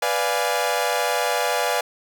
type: chord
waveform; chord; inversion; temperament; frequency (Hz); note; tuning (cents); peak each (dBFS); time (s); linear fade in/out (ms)
sawtooth; B diminished seventh; none; equal; 493.9 / 587.3 / 698.5 / 830.6; B4 / D5 / F5 / Ab5; 0 / 0 / 0 / 0; -22; 0.02-1.81; 5
effects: none